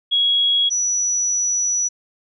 sine tone pair in turn, 3322 / 5897 Hz, G#7 / F#8, 0 / -7 cents, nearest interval minor seventh, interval 993 cents, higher second, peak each -14 / -17 dBFS, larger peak first, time 0.11-0.7 / 0.7-1.89 s, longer second, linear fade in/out 20 ms, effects none

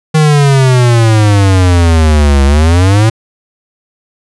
square exponential two-way sweep, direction down then up, 158 to 68 to 114.1 Hz, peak -5 dBFS, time 0.14-3.1 s, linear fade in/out 10 ms, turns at 2.44 s, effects resampled to 24000 Hz

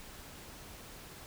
silence, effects pink hiss -50 dBFS RMS until 1.26 s

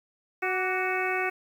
harmonic tone with a mistuned harmonic, 370.9 Hz, F#4, 4 cents sharp, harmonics 1 / 2 / 3 / 4 / 5 / 6 / 7, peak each -31 / -32 / -36 / -33 / -35 / -32 / -35 dBFS, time 0.42-1.3 s, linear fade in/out 10 ms, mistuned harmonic 3, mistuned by +64 cents, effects 9-bit

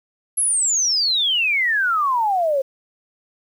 sine exponential sweep, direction down, 11280 to 523.3 Hz, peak -16 dBFS, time 0.37-2.62 s, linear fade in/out 10 ms, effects 8-bit

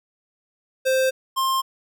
square tone pair in turn, 523.3 / 1058.8 Hz, C5 / C6, 0 / +20 cents, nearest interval octave, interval 1220 cents, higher second, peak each -18 / -20 dBFS, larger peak first, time 0.85-1.11 / 1.36-1.62 s, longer neither, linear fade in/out 20 ms, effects none

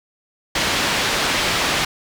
white low-pass noise, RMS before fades -20 dBFS, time 0.55-1.85 s, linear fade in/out 5 ms, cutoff 3800 Hz, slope 12 dB/octave, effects none

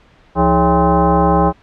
sine tone with frequency modulation, 313.2 Hz, D#4, 11 cents sharp, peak -9 dBFS, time 0.35-1.53 s, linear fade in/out 50 ms, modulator 243 Hz, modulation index 3.1, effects pink hiss -49 dBFS RMS until 1.62 s + low-pass 3000 Hz 12 dB/octave

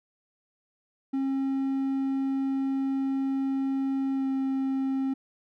triangle tone with pitch glide, 269.8 to 267.5 Hz, C#4 to C4, -47 to +38 cents, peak -23 dBFS, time 1.13-5.14 s, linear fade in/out 10 ms, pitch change -15 cents, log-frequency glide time 4.13-4.27 s, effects none

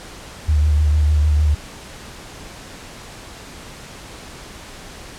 sine tone with vibrato, 75.3 Hz, D2, 44 cents sharp, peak -12 dBFS, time 0.48-1.55 s, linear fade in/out 10 ms, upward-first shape triangle, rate 6.6 Hz, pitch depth 44 cents each way, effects pink hiss -37 dBFS RMS until 5.18 s + low-pass 9000 Hz 12 dB/octave

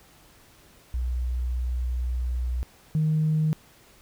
sine tone pair in turn, 61.74 / 155.58 Hz, B1 / D#3, 0 / 0 cents, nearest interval octave + major third, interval 1600 cents, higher second, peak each -24 / -19 dBFS, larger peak second, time 0.94-2.63 / 2.95-3.53 s, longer first, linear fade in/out 0 ms, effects tanh soft clip ceiling -16 dBFS + pink hiss -55 dBFS RMS until 4.01 s

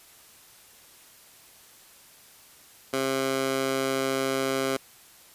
15% pulse tone with high-pass filter, 133.8 Hz, C3, 39 cents sharp, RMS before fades -27 dBFS, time 2.93-4.77 s, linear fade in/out 5 ms, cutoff 340 Hz, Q 0.75, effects white hiss -53 dBFS RMS until 5.34 s + resampled to 32000 Hz

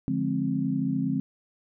sine chord, D half-diminished seventh, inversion none, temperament just, 146.83 / 176.2 / 211.4 / 264.3 Hz, D3 / F3 / Ab3 / C4, 0 / +16 / +31 / +18 cents, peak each -31 / -31 / -31 / -27 dBFS, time 0.08-1.2 s, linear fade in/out 0 ms, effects none

